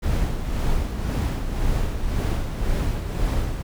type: noise with tremolo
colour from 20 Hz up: brown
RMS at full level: -21 dBFS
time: 0.02-3.63 s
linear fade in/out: 20 ms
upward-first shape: sine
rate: 1.9 Hz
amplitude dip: 50%
effects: none